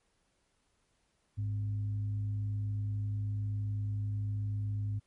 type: tone with frequency modulation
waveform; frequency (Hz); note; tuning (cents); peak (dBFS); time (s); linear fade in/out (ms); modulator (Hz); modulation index
sine; 103.5; G#2; -5; -31; 1.37-5; 20; 155; 0.22
effects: pink hiss -75 dBFS RMS until 5.06 s + MP3 48 kbps